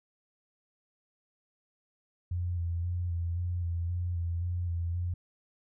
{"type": "tone with vibrato", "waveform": "sine", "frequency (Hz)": 86.7, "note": "F2", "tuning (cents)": -12, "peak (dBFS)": -29, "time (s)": [2.31, 5.14], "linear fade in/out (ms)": 5, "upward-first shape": "square", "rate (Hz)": 1.9, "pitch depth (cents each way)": 30, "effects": []}